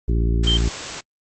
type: harmonic tone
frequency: 57.1 Hz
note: A#1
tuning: 35 cents flat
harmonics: 1 / 2 / 3 / 4 / 5 / 6 / 7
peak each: -17 / -25 / -28 / -34 / -32 / -32 / -33 dBFS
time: 0.08-0.69 s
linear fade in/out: 5 ms
type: noise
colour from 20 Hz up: white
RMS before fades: -27 dBFS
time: 0.43-1.01 s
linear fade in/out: 10 ms
type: tone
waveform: sine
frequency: 3136 Hz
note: G7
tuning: in tune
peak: -17 dBFS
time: 0.47-0.57 s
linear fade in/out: 2 ms
effects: Opus 24 kbps